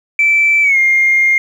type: tone with pitch glide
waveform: sine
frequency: 2326 to 2121 Hz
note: D7 to C7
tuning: -17 to +23 cents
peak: -7 dBFS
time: 0.19-1.38 s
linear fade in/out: 2 ms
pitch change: -160 cents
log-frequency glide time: 0.62-0.78 s
effects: tanh soft clip ceiling -3 dBFS + 7-bit